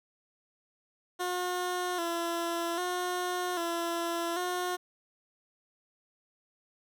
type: tone with vibrato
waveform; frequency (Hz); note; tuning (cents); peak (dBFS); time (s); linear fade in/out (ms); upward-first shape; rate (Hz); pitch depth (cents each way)
15% pulse; 349.2; F4; 0; -24; 1.19-4.77; 20; square; 0.63; 52
effects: none